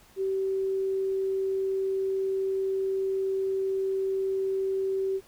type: tone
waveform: sine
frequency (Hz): 384.9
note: G4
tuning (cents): -32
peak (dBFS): -25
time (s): 0.16-5.21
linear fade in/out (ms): 50
effects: pink hiss -57 dBFS RMS until 5.27 s